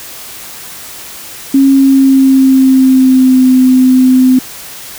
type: tone with pitch glide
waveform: sine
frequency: 272.1 to 256.8 Hz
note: C#4 to C4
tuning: -32 to -32 cents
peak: -3 dBFS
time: 1.54-4.39 s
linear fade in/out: 5 ms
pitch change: -100 cents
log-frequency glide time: 1.68-3.45 s
effects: white hiss -28 dBFS RMS until 4.98 s